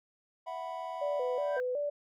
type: chord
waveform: triangle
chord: E suspended second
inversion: none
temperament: equal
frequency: 659.3 / 740 / 987.8 Hz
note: E5 / F#5 / B5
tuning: 0 / 0 / 0 cents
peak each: -39 dBFS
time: 0.46-1.6 s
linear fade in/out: 20 ms
type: tone with vibrato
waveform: sine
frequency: 540 Hz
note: C#5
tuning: 45 cents flat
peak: -30 dBFS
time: 1.01-1.9 s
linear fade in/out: 10 ms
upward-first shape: square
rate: 2.7 Hz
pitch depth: 130 cents each way
type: tone with exponential growth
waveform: sine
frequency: 1568 Hz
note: G6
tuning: in tune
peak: -33 dBFS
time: 1.37-1.6 s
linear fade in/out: 0 ms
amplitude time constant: 49 ms
effects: none